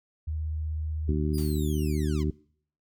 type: tone with vibrato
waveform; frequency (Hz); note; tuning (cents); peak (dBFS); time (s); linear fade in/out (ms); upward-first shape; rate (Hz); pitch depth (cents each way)
sine; 77.78; D#2; 0; -28; 0.27-1.12; 10; sine; 16; 13
type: harmonic tone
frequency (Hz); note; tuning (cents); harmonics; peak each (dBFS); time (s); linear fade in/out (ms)
75.6; D#2; -49; 1 / 2 / 3 / 4 / 5; -27 / -30 / -32 / -33 / -34; 1.08-2.31; 10
type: linear sweep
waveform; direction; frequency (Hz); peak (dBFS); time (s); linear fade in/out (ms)
10% pulse; down; 4993 to 922; -35; 1.33-2.24; 20
type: noise with exponential decay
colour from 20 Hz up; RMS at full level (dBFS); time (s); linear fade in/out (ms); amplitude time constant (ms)
white; -43; 1.38-1.78; 0; 86
effects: noise-tail reverb RT60 0.6 s tail -24 dB re dry